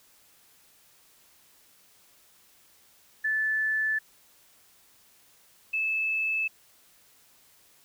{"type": "tone pair in turn", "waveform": "sine", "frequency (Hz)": [1746, 2616], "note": ["A6", "E7"], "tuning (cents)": [-14, -14], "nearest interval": "perfect fifth", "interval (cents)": 700, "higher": "second", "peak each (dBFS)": [-24, -25], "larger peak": "first", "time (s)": [[3.24, 3.99], [5.73, 6.48]], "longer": "neither", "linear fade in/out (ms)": 10, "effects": ["white hiss -60 dBFS RMS until 7.84 s"]}